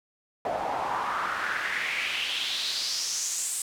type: noise with band-pass filter sweep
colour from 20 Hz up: pink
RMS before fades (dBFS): -30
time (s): 0.45-3.62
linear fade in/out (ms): 2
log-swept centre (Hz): 660 to 8800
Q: 3.8
effects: none